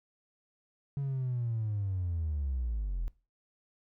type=linear sweep; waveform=triangle; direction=down; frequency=141.6 to 38.89 Hz; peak=-27 dBFS; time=0.97-3.08 s; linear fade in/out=0 ms; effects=noise-tail reverb RT60 0.3 s tail -21 dB re dry + tanh soft clip ceiling -26 dBFS